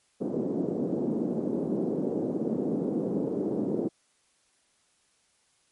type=band-pass noise; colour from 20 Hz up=white; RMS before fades=-29 dBFS; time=0.2-3.89 s; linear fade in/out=20 ms; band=180 to 410 Hz; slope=24 dB/octave; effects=white hiss -68 dBFS RMS until 5.71 s + MP3 48 kbps